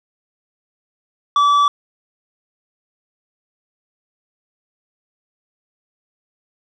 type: tone with tanh clipping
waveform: triangle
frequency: 1153 Hz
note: D6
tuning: 32 cents flat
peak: -12 dBFS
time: 1.36-1.68 s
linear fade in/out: 2 ms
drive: 11 dB
effects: none